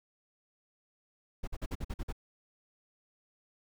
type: noise bursts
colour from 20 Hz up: brown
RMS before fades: -35 dBFS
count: 8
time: 1.43-2.126 s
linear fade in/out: 10 ms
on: 45 ms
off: 48 ms
effects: none